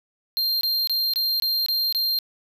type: tone bursts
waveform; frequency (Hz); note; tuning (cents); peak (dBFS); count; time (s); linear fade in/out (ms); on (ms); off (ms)
square; 4186; C8; 0; -21; 7; 0.37-2.188; 0; 240; 23
effects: none